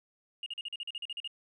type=tone bursts; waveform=sine; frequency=2849 Hz; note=F7; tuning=34 cents sharp; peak=-34 dBFS; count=12; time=0.43-1.276 s; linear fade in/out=2 ms; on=32 ms; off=42 ms; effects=tanh soft clip ceiling -31 dBFS